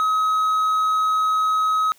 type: tone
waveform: triangle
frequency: 1273 Hz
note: D#6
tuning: 39 cents sharp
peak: -15 dBFS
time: 0-1.92 s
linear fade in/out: 0 ms
effects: white hiss -55 dBFS RMS until 1.98 s